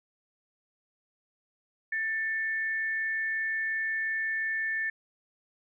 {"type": "tone pair together", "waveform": "sine", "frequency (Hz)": [1777.2, 2200], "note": ["A6", "C#7"], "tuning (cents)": [17, -14], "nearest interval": "major third", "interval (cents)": 369, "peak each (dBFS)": [-28, -39], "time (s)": [1.92, 4.9], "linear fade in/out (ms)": 5, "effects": []}